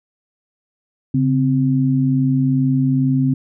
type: tone pair together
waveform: sine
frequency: 138.59 / 260.9 Hz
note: C#3 / C4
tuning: 0 / -5 cents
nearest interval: major seventh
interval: 1095 cents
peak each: -16 / -16 dBFS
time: 1.14-3.34 s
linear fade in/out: 5 ms
effects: none